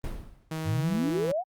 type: noise with exponential decay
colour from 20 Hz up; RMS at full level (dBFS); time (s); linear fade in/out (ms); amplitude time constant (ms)
brown; -28; 0.04-0.55; 1; 110
type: tone with pitch glide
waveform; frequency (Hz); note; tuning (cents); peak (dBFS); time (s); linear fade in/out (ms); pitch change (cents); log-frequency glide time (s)
sawtooth; 158.9 to 165.07; D#3 to E3; +37 to +3; -27; 0.51-1.32; 5; +66; 0.8-0.88
type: exponential sweep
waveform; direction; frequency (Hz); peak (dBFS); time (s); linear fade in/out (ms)
sine; up; 89.5 to 779; -25; 0.64-1.44; 50
effects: Opus 32 kbps